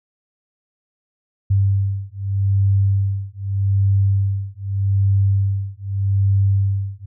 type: beating tone pair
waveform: sine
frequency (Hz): 98 / 98.82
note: G2 / G2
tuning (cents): 0 / +14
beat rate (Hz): 0.82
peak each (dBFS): -18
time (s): 1.5-7.06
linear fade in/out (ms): 10
effects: none